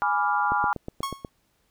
sine chord, G# diminished seventh, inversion none, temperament equal, 830.6 / 987.8 / 1174.7 / 1396.9 Hz, G#5 / B5 / D6 / F6, 0 / 0 / 0 / 0 cents, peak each -25 / -27 / -28 / -27 dBFS, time 0.02-0.73 s, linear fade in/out 0 ms
click train, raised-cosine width 2 ms, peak -19 dBFS, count 7, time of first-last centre 0.52-1.248 s, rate 8.24 Hz
45% pulse tone with exponential decay, 1097 Hz, C#6, 18 cents flat, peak -24 dBFS, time 1.03-1.29 s, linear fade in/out 2 ms, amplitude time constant 55 ms
effects pink hiss -69 dBFS RMS until 1.7 s

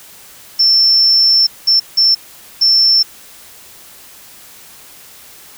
sine tone bursts at uneven times, 5370 Hz, E8, 31 cents sharp, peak -7 dBFS, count 4, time 0.59-1.47 / 1.67-1.8 / 1.97-2.15 / 2.61-3.03 s, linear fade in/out 10 ms, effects white hiss -39 dBFS RMS until 5.57 s

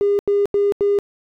triangle tone bursts, 404.9 Hz, G#4, 44 cents flat, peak -10 dBFS, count 4, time 0.01-0.988 s, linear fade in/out 0 ms, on 180 ms, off 86 ms, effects tanh soft clip ceiling -11 dBFS

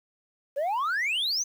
sine exponential sweep, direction up, 534 to 6400 Hz, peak -22 dBFS, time 0.56-1.44 s, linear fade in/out 20 ms, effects tanh soft clip ceiling -24 dBFS + 9-bit

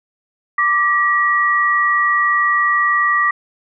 sine tone pair together, 1174.7 / 1914.3 Hz, D6 / A#6, 0 / +45 cents, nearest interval minor sixth, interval 845 cents, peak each -15 dBFS, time 0.58-3.31 s, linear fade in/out 5 ms, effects none

